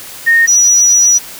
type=tone pair in turn; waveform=sine; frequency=1844 / 5854 Hz; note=A#6 / F#8; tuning=-19 / -19 cents; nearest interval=octave + minor sixth; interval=2000 cents; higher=second; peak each=-5 dBFS; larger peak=neither; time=0.26-0.47 / 0.47-1.19 s; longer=second; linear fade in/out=20 ms; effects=white hiss -30 dBFS RMS until 1.39 s